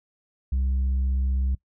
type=tone with tanh clipping; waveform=sine; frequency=65.4 Hz; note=C2; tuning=in tune; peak=-22 dBFS; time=0.52-1.55 s; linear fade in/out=5 ms; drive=3 dB; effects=noise-tail reverb RT60 0.1 s tail -21 dB re dry